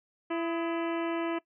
harmonic tone with a mistuned harmonic, 334.3 Hz, E4, 24 cents sharp, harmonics 1 / 2 / 3 / 4 / 5 / 6 / 7 / 8 / 9, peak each -30 / -36 / -40 / -42 / -44 / -46 / -47 / -48 / -49 dBFS, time 0.3-1.39 s, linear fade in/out 10 ms, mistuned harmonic 4, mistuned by -79 cents, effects noise-tail reverb RT60 0.1 s tail -20 dB re dry

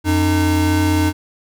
square tone pair together, 89.81 / 304.8 Hz, F2 / D#4, +49 / -36 cents, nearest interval octave + major sixth, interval 2115 cents, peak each -17 dBFS, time 0.04-1.13 s, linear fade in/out 50 ms, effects none

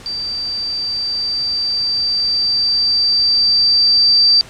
sine tone with level ramp, 4663 Hz, D8, 13 cents flat, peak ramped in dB -20 to -7 dBFS, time 0.06-4.41 s, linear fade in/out 0 ms, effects pink hiss -38 dBFS RMS until 4.49 s + low-pass 8000 Hz 12 dB/octave

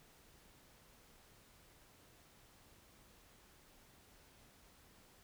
silence, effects pink hiss -65 dBFS RMS until 5.23 s

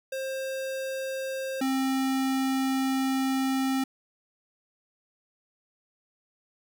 square tone pair in turn, 531 / 265.5 Hz, C5 / C4, +25 / +25 cents, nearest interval octave, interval 1200 cents, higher first, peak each -31 / -25 dBFS, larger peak second, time 0.12-1.61 / 1.61-3.84 s, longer second, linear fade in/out 5 ms, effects none

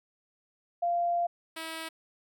sine / 5% pulse tone pair in turn, 693 / 323.4 Hz, F5 / E4, -14 / -33 cents, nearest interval octave + minor second, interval 1319 cents, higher first, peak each -25 dBFS, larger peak neither, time 0.82-1.27 / 1.56-1.89 s, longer first, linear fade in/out 10 ms, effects none

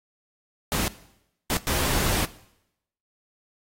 pink noise bursts at uneven times, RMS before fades -25 dBFS, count 3, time 0.72-0.88 / 1.5-1.57 / 1.67-2.25 s, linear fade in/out 0 ms, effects noise-tail reverb RT60 0.8 s tail -18 dB re dry + AAC 48 kbps

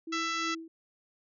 sine tone with tremolo, 326.5 Hz, E4, 17 cents flat, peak -34 dBFS, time 0.07-0.68 s, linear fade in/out 5 ms, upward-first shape triangle, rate 2.9 Hz, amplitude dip 80%
harmonic tone, 665 Hz, E5, 15 cents sharp, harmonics 2 / 3 / 4 / 5 / 6 / 7 / 8 / 9 / 10, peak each -33 / -37 / -39 / -41 / -43 / -44 / -45 / -46 / -47 dBFS, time 0.12-0.55 s, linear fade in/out 10 ms
effects none

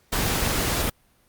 pink noise, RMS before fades -24 dBFS, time 0.12-0.9 s, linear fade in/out 10 ms, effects pink hiss -62 dBFS RMS until 1.28 s + Opus 48 kbps

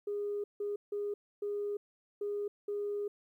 sine tone bursts at uneven times, 410 Hz, G#4, 22 cents flat, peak -32 dBFS, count 6, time 0.07-0.44 / 0.6-0.76 / 0.92-1.14 / 1.42-1.77 / 2.21-2.48 / 2.68-3.08 s, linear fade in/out 5 ms, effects tanh soft clip ceiling -28 dBFS + 12-bit

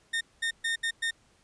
30% pulse tone bursts at uneven times, 1830 Hz, A#6, 32 cents flat, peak -24 dBFS, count 5, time 0.13-0.21 / 0.42-0.51 / 0.64-0.76 / 0.83-0.91 / 1.02-1.11 s, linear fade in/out 10 ms, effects pink hiss -64 dBFS RMS until 1.43 s + resampled to 22050 Hz

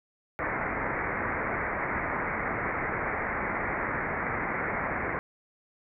white low-pass noise, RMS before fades -31 dBFS, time 0.39-5.19 s, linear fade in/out 0 ms, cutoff 2200 Hz, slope 96 dB/octave, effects none

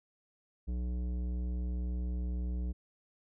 sine tone with tanh clipping, 60.9 Hz, B1, 24 cents flat, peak -34 dBFS, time 0.67-2.73 s, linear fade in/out 20 ms, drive 13 dB, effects none

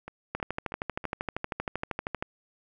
two click trains, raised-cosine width 0.5 ms, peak -24 / -15 dBFS, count 4 / 25, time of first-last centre 0.08-1.042 / 0.35-2.225 s, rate 3.12 / 12.8 Hz, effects none

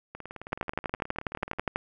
two click trains, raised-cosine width 0.5 ms, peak -24 / -12 dBFS, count 28 / 16, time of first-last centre 0.15-1.586 / 0.53-1.76 s, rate 18.8 / 12.2 Hz, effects none

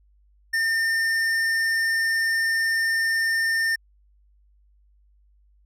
sine tone with tanh clipping, 1809 Hz, A6, 48 cents sharp, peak -22 dBFS, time 0.53-3.76 s, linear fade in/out 10 ms, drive 13 dB, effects added 50 Hz sine -56 dBFS peak until 5.65 s

